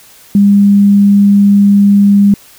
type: tone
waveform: sine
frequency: 201.4 Hz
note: G3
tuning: 47 cents sharp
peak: -3 dBFS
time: 0.35-2.34 s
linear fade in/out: 2 ms
effects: white hiss -40 dBFS RMS until 2.58 s